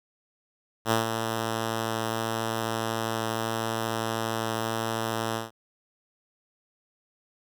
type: tone with ADSR envelope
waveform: 5% pulse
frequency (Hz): 112.6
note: A2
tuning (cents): +40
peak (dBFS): -9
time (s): 0.85-5.51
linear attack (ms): 61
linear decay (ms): 140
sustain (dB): -7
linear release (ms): 160
effects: none